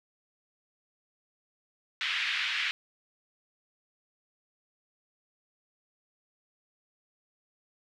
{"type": "band-pass noise", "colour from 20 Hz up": "white", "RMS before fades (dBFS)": -31, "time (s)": [2.01, 2.71], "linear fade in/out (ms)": 0, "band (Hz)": [1600, 3200], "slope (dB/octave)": 24, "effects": []}